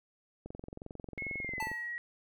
click train, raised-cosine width 2 ms, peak -30 dBFS, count 29, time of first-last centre 0.46-1.716 s, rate 22.3 Hz
sine tone with pitch glide, 2177 to 1906.2 Hz, C#7 to A#6, -32 to +38 cents, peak -36 dBFS, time 1.18-1.98 s, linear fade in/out 0 ms, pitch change -230 cents, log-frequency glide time 1.39-1.72 s
square tone with exponential decay, 880 Hz, A5, in tune, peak -33 dBFS, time 1.6-1.94 s, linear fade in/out 2 ms, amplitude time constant 73 ms
effects none

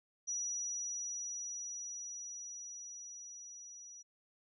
sine tone with level ramp, 5840 Hz, F#8, 24 cents flat, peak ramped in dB -35 to -50 dBFS, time 0.27-4.03 s, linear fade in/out 20 ms, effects none

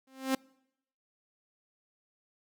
sawtooth tone with exponential growth, 264.6 Hz, C4, 20 cents sharp, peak -20 dBFS, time 0.07-0.35 s, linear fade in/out 5 ms, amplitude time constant 59 ms, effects noise-tail reverb RT60 0.8 s tail -26 dB re dry

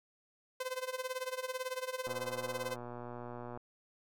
sawtooth tone with tremolo, 513 Hz, C5, 34 cents flat, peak -30 dBFS, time 0.6-2.76 s, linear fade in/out 5 ms, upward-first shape sine, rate 18 Hz, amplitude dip 85%
click train, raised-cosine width 1 ms, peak -31 dBFS, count 183, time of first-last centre 2.07-3.574 s, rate 121 Hz
effects none

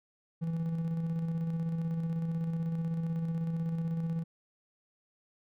triangle tone with tremolo, 164.81 Hz, E3, in tune, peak -27 dBFS, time 0.41-4.24 s, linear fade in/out 20 ms, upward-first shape square, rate 16 Hz, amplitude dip 30%, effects none

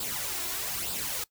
white noise with flanger, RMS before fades -33 dBFS, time 0-1.24 s, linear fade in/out 5 ms, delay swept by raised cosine 0.24 to 2.94 ms, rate 1.1 Hz, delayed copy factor +0.65, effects noise-tail reverb RT60 0.1 s tail -20 dB re dry

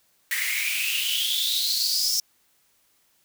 white noise with high-pass filter sweep, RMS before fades -25 dBFS, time 0.31-2.2 s, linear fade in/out 2 ms, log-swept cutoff 1900 to 5500 Hz, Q 9.6, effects white hiss -65 dBFS RMS until 3.24 s

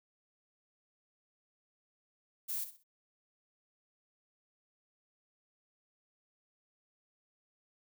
violet noise with echo, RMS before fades -37 dBFS, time 2.48-2.65 s, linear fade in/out 20 ms, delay 63 ms, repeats 3, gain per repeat -11 dB, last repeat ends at 2.839 s, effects none

